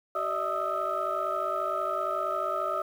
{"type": "tone cluster", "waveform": "sine", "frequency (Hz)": [380.3, 597, 648, 1241, 1316], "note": ["F#4", "D5", "E5", "D#6", "E6"], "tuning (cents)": [48, 28, -30, -5, -3], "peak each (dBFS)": [-38, -33, -33, -31, -32], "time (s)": [0.15, 2.82], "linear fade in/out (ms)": 5, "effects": ["tanh soft clip ceiling -19 dBFS", "9-bit"]}